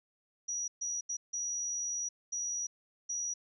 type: tone bursts at uneven times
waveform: sine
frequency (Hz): 5810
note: F#8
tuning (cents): -32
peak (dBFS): -33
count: 6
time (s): 0.48-0.68 / 0.81-1.01 / 1.09-1.17 / 1.33-2.09 / 2.32-2.67 / 3.09-3.34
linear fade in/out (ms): 10
effects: none